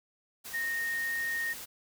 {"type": "tone in noise", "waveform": "sine", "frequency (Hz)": 1851, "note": "A#6", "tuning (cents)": -13, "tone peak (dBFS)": -30, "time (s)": [0.53, 1.54], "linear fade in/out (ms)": 20, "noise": "white", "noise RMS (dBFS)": -43, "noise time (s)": [0.44, 1.66], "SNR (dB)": 10, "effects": []}